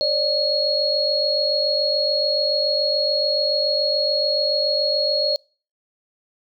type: tone cluster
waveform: sine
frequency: 553 / 600 / 4308 Hz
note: C#5 / D5 / C8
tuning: -4 / +37 / +50 cents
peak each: -24 / -23 / -20 dBFS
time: 0.01-5.36 s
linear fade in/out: 0 ms
effects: noise-tail reverb RT60 0.4 s tail -26 dB re dry